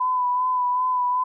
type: tone with vibrato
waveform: sine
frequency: 1000 Hz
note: B5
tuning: 21 cents sharp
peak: -19 dBFS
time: 0-1.24 s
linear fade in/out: 10 ms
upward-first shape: sine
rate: 2.6 Hz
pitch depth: 26 cents each way
effects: none